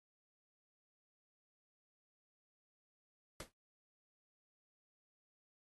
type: noise with exponential decay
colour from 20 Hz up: pink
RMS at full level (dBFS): -43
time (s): 3.4-3.52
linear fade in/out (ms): 2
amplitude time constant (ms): 24
effects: AAC 32 kbps